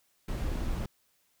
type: noise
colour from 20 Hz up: brown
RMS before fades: -32 dBFS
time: 0.28-0.86 s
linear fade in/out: 5 ms
effects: white hiss -71 dBFS RMS until 1.4 s